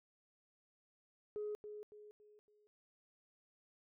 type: tone with echo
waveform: sine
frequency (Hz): 420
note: G#4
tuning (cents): +19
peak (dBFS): -38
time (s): 1.36-1.55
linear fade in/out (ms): 0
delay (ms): 280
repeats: 4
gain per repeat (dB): -8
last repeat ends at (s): 2.67
effects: tanh soft clip ceiling -35 dBFS